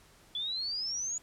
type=exponential sweep; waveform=sine; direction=up; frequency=3403 to 6900 Hz; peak=-32 dBFS; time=0.35-1.18 s; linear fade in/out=2 ms; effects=pink hiss -60 dBFS RMS until 1.22 s + low-pass 12000 Hz 12 dB/octave